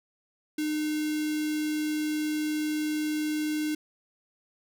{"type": "tone with notch filter", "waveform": "square", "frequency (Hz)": 304.7, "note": "D#4", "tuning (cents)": -36, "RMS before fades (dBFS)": -29, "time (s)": [0.58, 3.75], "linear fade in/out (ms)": 5, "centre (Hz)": 950, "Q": 1, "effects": []}